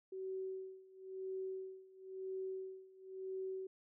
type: tone with tremolo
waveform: sine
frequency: 379 Hz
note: F#4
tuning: 42 cents sharp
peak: -39 dBFS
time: 0.12-3.67 s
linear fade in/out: 5 ms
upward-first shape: sine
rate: 0.98 Hz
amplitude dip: 90%
effects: none